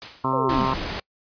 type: noise with exponential decay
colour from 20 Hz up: white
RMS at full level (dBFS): -33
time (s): 0.02-0.48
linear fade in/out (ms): 0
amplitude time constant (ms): 99
type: harmonic tone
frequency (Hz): 131.8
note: C3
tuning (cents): +13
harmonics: 1 / 2 / 3 / 4 / 5 / 6 / 7 / 8 / 9 / 10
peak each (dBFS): -30 / -28 / -32 / -37 / -34 / -36 / -27 / -25 / -33 / -34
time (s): 0.24-0.74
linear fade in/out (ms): 5
type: linear sweep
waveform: sine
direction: down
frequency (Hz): 554.4 to 177.5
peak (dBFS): -25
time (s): 0.33-0.65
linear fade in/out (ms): 0
type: noise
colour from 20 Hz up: pink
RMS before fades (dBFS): -29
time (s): 0.49-1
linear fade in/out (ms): 5
effects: noise-tail reverb RT60 0.1 s tail -26 dB re dry + resampled to 11025 Hz